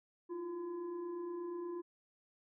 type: tone with frequency modulation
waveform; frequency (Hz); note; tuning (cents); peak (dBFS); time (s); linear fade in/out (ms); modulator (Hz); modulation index
sine; 349.2; F4; 0; -39; 0.29-1.82; 20; 670; 0.48
effects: none